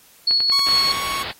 sine tone with tremolo, 4372 Hz, C#8, 25 cents flat, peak -14 dBFS, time 0.27-0.92 s, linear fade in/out 5 ms, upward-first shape square, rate 4.7 Hz, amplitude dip 25%
click train, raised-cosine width 0.3 ms, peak -16 dBFS, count 8, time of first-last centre 0.31-0.97 s, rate 10.6 Hz
sawtooth tone with vibrato, 1108.7 Hz, C#6, in tune, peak -20 dBFS, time 0.52-1.23 s, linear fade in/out 2 ms, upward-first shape sine, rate 2.4 Hz, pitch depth 8 cents each way
white low-pass noise, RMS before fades -31 dBFS, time 0.66-1.32 s, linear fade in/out 10 ms, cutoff 4800 Hz, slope 96 dB/octave
effects white hiss -51 dBFS RMS until 1.39 s + AAC 48 kbps

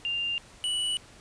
sine / square tone pair in turn, 2794 / 2951 Hz, F7 / F#7, 0 / -5 cents, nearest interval minor second, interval 95 cents, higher second, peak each -27 dBFS, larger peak neither, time 0.05-0.38 / 0.64-0.97 s, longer neither, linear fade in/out 0 ms, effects pink hiss -52 dBFS RMS until 1.2 s + resampled to 22050 Hz

